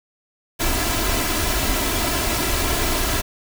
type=noise with comb filter; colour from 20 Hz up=pink; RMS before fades=-21 dBFS; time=0.59-3.22 s; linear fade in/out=20 ms; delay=3 ms; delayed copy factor=+0.6; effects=none